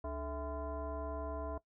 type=tone with frequency modulation; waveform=sine; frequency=293.7 Hz; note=D4; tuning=in tune; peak=-37 dBFS; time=0.04-1.58 s; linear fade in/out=5 ms; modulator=364 Hz; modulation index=1.8; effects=noise-tail reverb RT60 0.1 s tail -20 dB re dry